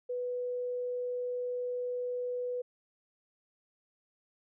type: tone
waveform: sine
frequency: 493.9 Hz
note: B4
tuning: in tune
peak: -32 dBFS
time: 0.09-2.62 s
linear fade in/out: 10 ms
effects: none